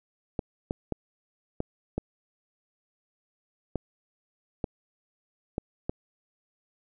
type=clicks; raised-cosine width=2 ms; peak=-15 dBFS; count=9; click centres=0.392 / 0.709 / 0.923 / 1.604 / 1.98 / 3.757 / 4.642 / 5.581 / 5.895 s; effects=none